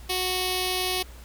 5% pulse tone with notch filter, 368.8 Hz, F#4, 6 cents flat, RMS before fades -27 dBFS, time 0.09-1.03 s, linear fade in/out 10 ms, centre 1500 Hz, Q 0.89, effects added 60 Hz sine -42 dBFS peak until 1.24 s + pink hiss -50 dBFS RMS until 1.24 s

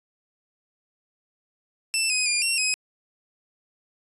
15% pulse tone with pitch steps, 2662 / 2513 / 2409 / 2732 / 2529 Hz, E7 / D#7 / D7 / F7 / D#7, +16 / +17 / +43 / -39 / +28 cents, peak -14 dBFS, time 1.94-2.74 s, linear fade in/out 0 ms, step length 160 ms, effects resampled to 24000 Hz

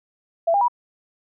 sine tone with pitch steps, 669 / 804.8 / 968.2 Hz, E5 / G5 / B5, +25 / +45 / -35 cents, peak -15 dBFS, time 0.47-0.683 s, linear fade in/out 10 ms, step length 71 ms, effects none

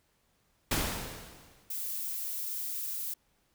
pink noise with exponential decay, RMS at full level -27 dBFS, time 0.71-1.73 s, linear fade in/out 5 ms, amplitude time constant 220 ms
violet noise, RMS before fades -36 dBFS, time 1.7-3.14 s, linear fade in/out 5 ms
effects pink hiss -72 dBFS RMS until 3.54 s

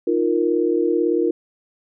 sine chord, Eb suspended second, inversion none, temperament equal, 311.1 / 349.2 / 466.2 Hz, Eb4 / F4 / Bb4, 0 / 0 / 0 cents, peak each -22 / -19 / -21 dBFS, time 0.07-1.31 s, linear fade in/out 5 ms, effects none

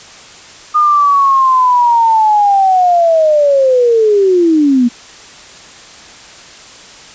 sine linear sweep, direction down, 1225 to 233 Hz, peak -6 dBFS, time 0.74-4.89 s, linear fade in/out 20 ms, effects white hiss -35 dBFS RMS until 7.14 s + resampled to 16000 Hz

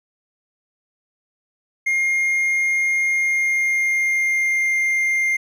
triangle tone with pitch glide, 2128 to 2108 Hz, C7 to C7, +29 to +12 cents, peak -15 dBFS, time 1.86-5.37 s, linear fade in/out 10 ms, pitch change -17 cents, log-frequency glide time 3.08-4.73 s, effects none

